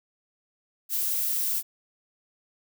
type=noise; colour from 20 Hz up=violet; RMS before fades=-27 dBFS; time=0.89-1.63 s; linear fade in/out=50 ms; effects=none